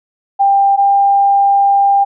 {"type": "tone pair in turn", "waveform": "sine", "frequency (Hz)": [793, 796.8], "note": ["G5", "G5"], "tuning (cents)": [20, 28], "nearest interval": "unison", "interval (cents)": 8, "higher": "second", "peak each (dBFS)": -7, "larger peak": "neither", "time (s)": [[0.39, 0.77], [0.77, 2.05]], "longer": "second", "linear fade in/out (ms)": 20, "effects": []}